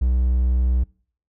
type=tone; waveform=triangle; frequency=62.3 Hz; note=B1; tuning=16 cents sharp; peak=-14 dBFS; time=0.01-0.84 s; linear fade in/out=10 ms; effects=noise-tail reverb RT60 0.5 s tail -25 dB re dry